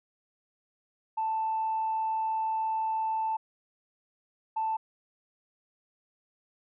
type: tone bursts at uneven times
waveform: sine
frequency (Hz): 883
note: A5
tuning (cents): +6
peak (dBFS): -26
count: 2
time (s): 1.17-3.37 / 4.56-4.77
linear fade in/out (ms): 10
effects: tanh soft clip ceiling -22 dBFS